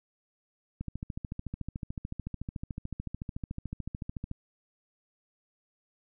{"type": "click train", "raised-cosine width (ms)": 5, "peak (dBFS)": -23, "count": 49, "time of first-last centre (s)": [0.81, 4.314], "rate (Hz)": 13.7, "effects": []}